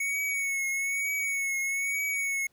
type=tone with vibrato; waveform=square; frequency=2217 Hz; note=C#7; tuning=in tune; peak=-28 dBFS; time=0-2.47 s; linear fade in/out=5 ms; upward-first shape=triangle; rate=1.1 Hz; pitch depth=46 cents each way; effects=pink hiss -69 dBFS RMS until 2.52 s